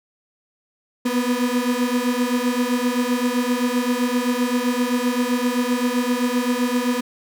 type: beating tone pair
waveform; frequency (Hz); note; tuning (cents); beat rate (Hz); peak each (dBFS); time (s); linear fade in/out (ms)
35% pulse; 242.4 / 250.1; B3 / B3; -32 / +22; 7.7; -20; 1.05-7.01; 10
effects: none